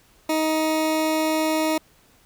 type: tone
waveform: 20% pulse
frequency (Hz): 314.3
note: D#4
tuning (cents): +18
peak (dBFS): -15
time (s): 0.29-1.78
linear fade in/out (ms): 5
effects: pink hiss -57 dBFS RMS until 2.25 s